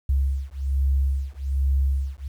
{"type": "beating tone pair", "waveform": "sine", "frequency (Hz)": [67.4, 68.6], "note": ["C#2", "C#2"], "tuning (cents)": [-48, -17], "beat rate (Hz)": 1.2, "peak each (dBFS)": -23, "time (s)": [0.09, 2.28], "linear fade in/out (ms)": 5, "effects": ["9-bit"]}